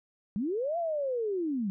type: linear two-way sweep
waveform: sine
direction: up then down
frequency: 183.9 to 698.5 to 183.9 Hz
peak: -28 dBFS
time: 0.36-1.7 s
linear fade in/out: 0 ms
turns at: 0.78 s
effects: none